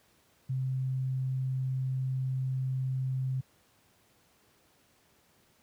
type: tone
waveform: sine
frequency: 130.81 Hz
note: C3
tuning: in tune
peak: -28 dBFS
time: 0.49-3.41 s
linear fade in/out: 10 ms
effects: pink hiss -66 dBFS RMS until 5.62 s + high-pass 80 Hz 12 dB/octave